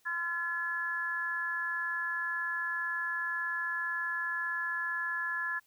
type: harmonic tone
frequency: 341.9 Hz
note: F4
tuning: 37 cents flat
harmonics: 3 / 4 / 5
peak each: -40 / -41 / -32 dBFS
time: 0.05-5.6 s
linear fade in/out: 20 ms
effects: white hiss -69 dBFS RMS until 5.66 s